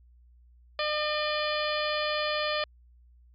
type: harmonic tone with a mistuned harmonic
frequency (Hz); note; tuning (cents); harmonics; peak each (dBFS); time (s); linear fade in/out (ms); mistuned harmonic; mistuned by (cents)
604; D5; +48; 1 / 2 / 3 / 4 / 5 / 6 / 7 / 8; -30 / -33 / -35 / -36 / -37 / -38 / -38 / -39; 0.79-2.64; 2; 6; -81
effects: added 60 Hz sine -54 dBFS peak until 3.34 s + MP3 48 kbps